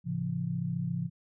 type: chord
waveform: sine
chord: A augmented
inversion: none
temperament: just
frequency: 110 / 137.5 / 171.88 Hz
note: A2 / C#3 / E#3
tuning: 0 / -14 / -27 cents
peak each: -38 / -34 / -32 dBFS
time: 0.04-1.1 s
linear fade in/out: 50 ms
effects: none